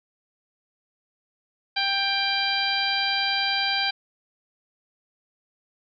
harmonic tone, 790 Hz, G5, 13 cents sharp, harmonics 1 / 2 / 3 / 4 / 5 / 6, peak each -29 / -29 / -29 / -29 / -29 / -29 dBFS, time 1.76-3.91 s, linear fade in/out 10 ms, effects none

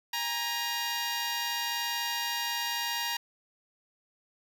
10% pulse tone pair together, 817 / 940.9 Hz, G#5 / A#5, -29 / +16 cents, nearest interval major second, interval 245 cents, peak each -30 / -22 dBFS, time 0.13-3.17 s, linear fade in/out 5 ms, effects none

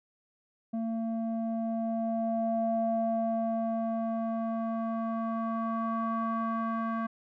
square tone with low-pass filter sweep, 226.3 Hz, A3, 49 cents sharp, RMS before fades -31 dBFS, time 0.73-7.07 s, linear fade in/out 10 ms, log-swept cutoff 500 to 1300 Hz, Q 4.9, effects none

